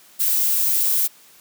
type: noise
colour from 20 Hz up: violet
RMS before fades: -19 dBFS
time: 0.19-1.08 s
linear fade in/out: 20 ms
effects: white hiss -50 dBFS RMS until 1.4 s + high-pass 150 Hz 12 dB/octave